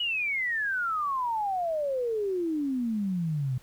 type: exponential sweep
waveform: sine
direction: down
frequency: 2960 to 123.6 Hz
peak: -26 dBFS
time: 0-3.58 s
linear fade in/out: 5 ms
effects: pink hiss -58 dBFS RMS until 3.62 s